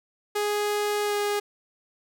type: tone with pitch glide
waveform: sawtooth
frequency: 415.3 to 411.7 Hz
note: G#4 to G#4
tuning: 0 to -15 cents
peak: -20 dBFS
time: 0.35-1.4 s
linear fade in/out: 10 ms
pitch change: -15 cents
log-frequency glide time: 1.04-1.15 s
effects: none